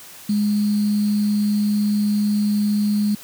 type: tone with sample-and-hold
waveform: sine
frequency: 207.7 Hz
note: G#3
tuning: in tune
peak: -16 dBFS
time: 0.29-3.15 s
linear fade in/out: 5 ms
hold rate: 4410 Hz
effects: white hiss -41 dBFS RMS until 3.23 s + high-pass 60 Hz 12 dB/octave